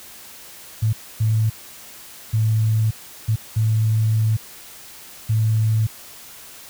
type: tone bursts at uneven times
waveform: sine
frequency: 110 Hz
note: A2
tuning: in tune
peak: -15 dBFS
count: 6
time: 0.82-0.93 / 1.2-1.5 / 2.33-2.91 / 3.28-3.36 / 3.56-4.37 / 5.29-5.87 s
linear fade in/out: 10 ms
effects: white hiss -41 dBFS RMS until 6.69 s